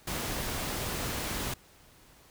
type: noise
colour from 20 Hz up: pink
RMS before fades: -34 dBFS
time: 0.07-1.54 s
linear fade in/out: 5 ms
effects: pink hiss -58 dBFS RMS until 2.3 s